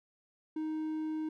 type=tone; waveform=triangle; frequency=312.3 Hz; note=D#4; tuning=7 cents sharp; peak=-31 dBFS; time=0.56-1.29 s; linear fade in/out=5 ms; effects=none